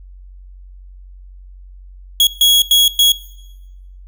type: tone bursts at uneven times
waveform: 40% pulse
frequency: 3328 Hz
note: G#7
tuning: 3 cents sharp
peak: -7 dBFS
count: 4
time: 2.2-2.27 / 2.41-2.62 / 2.71-2.88 / 2.99-3.12 s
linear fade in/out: 2 ms
effects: noise-tail reverb RT60 1.0 s tail -19 dB re dry + added 46 Hz sine -35 dBFS peak until 4.07 s